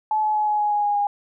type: tone with pitch steps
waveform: sine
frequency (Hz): 861 / 854.6 / 848.2 / 841.8 / 835.5 / 829.3 / 823.1 / 816.9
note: A5 / G#5 / G#5 / G#5 / G#5 / G#5 / G#5 / G#5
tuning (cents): -38 / +49 / +36 / +23 / +10 / -3 / -16 / -29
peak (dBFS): -18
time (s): 0.11-1.07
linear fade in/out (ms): 2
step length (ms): 120
effects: none